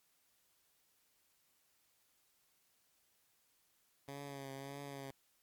10% pulse tone with vibrato, 138.59 Hz, C#3, in tune, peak -37 dBFS, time 4.08-5.11 s, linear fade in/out 2 ms, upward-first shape triangle, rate 1.7 Hz, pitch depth 48 cents each way, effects white hiss -75 dBFS RMS until 5.42 s + MP3 96 kbps

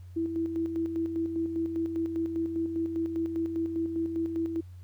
sine tone with tremolo, 329.6 Hz, E4, in tune, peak -26 dBFS, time 0.16-4.61 s, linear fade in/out 10 ms, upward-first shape square, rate 5 Hz, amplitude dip 45%, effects added 90 Hz sine -43 dBFS peak until 4.83 s + pink hiss -67 dBFS RMS until 4.83 s

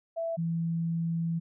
sine tone pair in turn, 663 / 166.33 Hz, E5 / E3, +10 / +16 cents, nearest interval 2 octaves, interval 2394 cents, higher first, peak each -29 / -27 dBFS, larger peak second, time 0.16-0.37 / 0.37-1.4 s, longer second, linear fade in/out 20 ms, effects none

